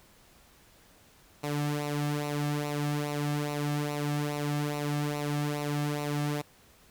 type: tone with flanger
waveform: sawtooth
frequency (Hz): 146.83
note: D3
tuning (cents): 0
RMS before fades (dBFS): -31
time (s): 1.43-6.42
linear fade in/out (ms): 10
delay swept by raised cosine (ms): 0.6 to 2.1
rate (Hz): 2.4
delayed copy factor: -0.65
effects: pink hiss -59 dBFS RMS until 6.9 s